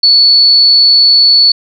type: tone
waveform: sine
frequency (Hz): 4435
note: C#8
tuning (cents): 0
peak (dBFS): -3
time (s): 0.03-1.52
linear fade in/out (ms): 5
effects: none